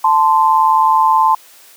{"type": "tone pair together", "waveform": "sine", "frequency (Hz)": [880, 1038.7], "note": ["A5", "C6"], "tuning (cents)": [0, -13], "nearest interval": "minor third", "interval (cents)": 287, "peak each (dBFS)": -11, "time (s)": [0.04, 1.35], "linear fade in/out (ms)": 5, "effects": ["white hiss -43 dBFS RMS until 1.76 s", "high-pass 400 Hz 12 dB/octave"]}